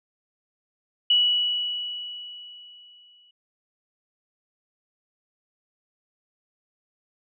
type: tone with exponential decay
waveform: sine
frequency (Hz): 2939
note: F#7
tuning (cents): -12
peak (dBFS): -15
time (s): 1.1-3.31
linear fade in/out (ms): 5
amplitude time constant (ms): 480
effects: none